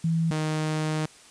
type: tone pair in turn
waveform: sine / sawtooth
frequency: 164.1 / 155.32 Hz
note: E3 / D#3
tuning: -8 / -3 cents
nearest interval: minor second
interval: 95 cents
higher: first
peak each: -21 dBFS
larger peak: neither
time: 0.04-0.31 / 0.31-1.06 s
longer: second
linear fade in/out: 5 ms
effects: white hiss -51 dBFS RMS until 1.3 s + resampled to 22050 Hz